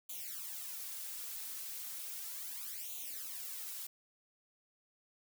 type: noise with flanger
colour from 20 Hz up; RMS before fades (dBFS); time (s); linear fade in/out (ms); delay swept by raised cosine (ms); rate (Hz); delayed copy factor
blue; -44; 0.09-3.87; 5; 0.29 to 4.59; 0.35; +0.9
effects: none